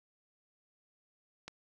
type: click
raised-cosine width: 0.2 ms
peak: -26 dBFS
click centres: 1.48 s
effects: none